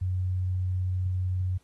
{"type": "tone", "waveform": "sine", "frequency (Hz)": 92, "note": "F#2", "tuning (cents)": -9, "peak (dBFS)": -25, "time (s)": [0.01, 1.58], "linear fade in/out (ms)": 10, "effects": ["pink hiss -67 dBFS RMS until 1.63 s", "AAC 32 kbps"]}